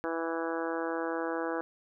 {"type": "harmonic tone", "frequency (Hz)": 164.81, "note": "E3", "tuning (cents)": 0, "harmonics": [2, 3, 4, 5, 6, 7, 8, 9, 10], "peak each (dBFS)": [-35, -35, -40, -41, -42, -43, -44, -42, -44], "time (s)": [0.04, 1.61], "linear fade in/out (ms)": 0, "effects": []}